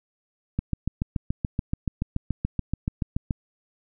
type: click train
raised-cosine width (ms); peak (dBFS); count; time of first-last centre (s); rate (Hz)
5; -12; 20; 0.59-3.308; 6.99
effects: none